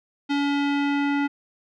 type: tone with low-pass filter sweep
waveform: square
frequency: 284.3 Hz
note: C#4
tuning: 44 cents sharp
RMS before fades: -23 dBFS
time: 0.29-1.28 s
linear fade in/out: 20 ms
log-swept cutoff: 3600 to 2100 Hz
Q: 1.6
effects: none

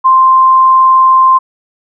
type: tone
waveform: sine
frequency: 1046.5 Hz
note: C6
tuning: in tune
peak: -3 dBFS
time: 0.04-1.39 s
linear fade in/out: 20 ms
effects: none

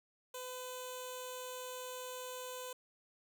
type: tone with notch filter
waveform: 10% pulse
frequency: 505 Hz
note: B4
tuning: 39 cents sharp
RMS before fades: -45 dBFS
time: 0.34-2.73 s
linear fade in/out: 5 ms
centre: 1900 Hz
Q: 0.65
effects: none

